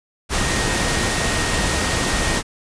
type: tone in noise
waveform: sine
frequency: 1864.7 Hz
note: A#6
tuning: in tune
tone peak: -28 dBFS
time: 0.35-2.42 s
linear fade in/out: 50 ms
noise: pink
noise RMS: -20 dBFS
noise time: 0.29-2.43 s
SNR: -11 dB
effects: resampled to 22050 Hz